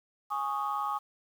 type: chord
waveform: sine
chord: Ab suspended fourth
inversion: none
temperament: just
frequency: 830.6 / 1107.5 / 1245.9 Hz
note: Ab5 / Db6 / Eb6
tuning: 0 / -2 / +2 cents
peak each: -33 dBFS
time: 0.3-0.99 s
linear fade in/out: 20 ms
effects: tanh soft clip ceiling -22 dBFS + 9-bit